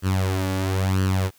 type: tone with flanger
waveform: sawtooth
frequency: 94.8 Hz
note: F#2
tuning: 43 cents sharp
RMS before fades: -22 dBFS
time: 0.02-1.31 s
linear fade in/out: 50 ms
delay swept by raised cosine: 0.66 to 3.56 ms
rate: 1 Hz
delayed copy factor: +0.7
effects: white hiss -57 dBFS RMS until 1.38 s